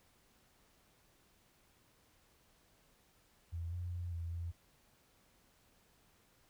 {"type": "tone with pitch steps", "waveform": "sine", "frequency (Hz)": [84.2, 88.2, 87.6, 84.2, 85.2], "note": ["E2", "F2", "F2", "E2", "F2"], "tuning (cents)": [37, 18, 6, 37, -42], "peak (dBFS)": -38, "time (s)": [3.52, 4.52], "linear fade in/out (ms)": 20, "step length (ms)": 200, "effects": ["pink hiss -70 dBFS RMS until 6.49 s"]}